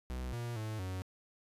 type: tone with pitch steps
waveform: 45% pulse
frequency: 62.9 / 119 / 108.8 / 93 Hz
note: B1 / A#2 / A2 / F#2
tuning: +32 / +36 / -19 / +9 cents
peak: -37 dBFS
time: 0.1-1.02 s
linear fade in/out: 0 ms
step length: 230 ms
effects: resampled to 32000 Hz